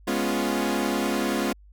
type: chord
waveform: sawtooth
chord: C# dominant seventh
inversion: second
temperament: equal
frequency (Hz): 207.7 / 246.9 / 277.2 / 349.2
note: G#3 / B3 / C#4 / E#4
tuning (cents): 0 / 0 / 0 / 0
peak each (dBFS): -25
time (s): 0.07-1.53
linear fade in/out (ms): 10
effects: added 50 Hz sine -48 dBFS peak until 1.72 s